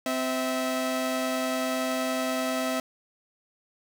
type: tone pair together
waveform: sawtooth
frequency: 258.3 / 651 Hz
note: C4 / E5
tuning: -22 / -22 cents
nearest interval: octave + major third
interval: 1600 cents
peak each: -25 dBFS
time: 0.06-2.8 s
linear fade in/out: 2 ms
effects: none